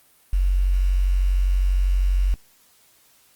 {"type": "tone with quantisation", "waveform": "sine", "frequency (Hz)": 46.25, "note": "F#1", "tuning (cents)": 0, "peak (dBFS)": -16, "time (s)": [0.33, 2.34], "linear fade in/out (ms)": 0, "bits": 7, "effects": ["white hiss -57 dBFS RMS until 3.35 s", "Opus 32 kbps"]}